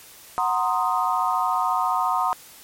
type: chord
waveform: sine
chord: C half-diminished seventh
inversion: second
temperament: equal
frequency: 740 / 932.3 / 1046.5 / 1244.5 Hz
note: Gb5 / Bb5 / C6 / Eb6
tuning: 0 / 0 / 0 / 0 cents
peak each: -25 dBFS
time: 0.38-2.33 s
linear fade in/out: 0 ms
effects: white hiss -46 dBFS RMS until 2.63 s + MP3 64 kbps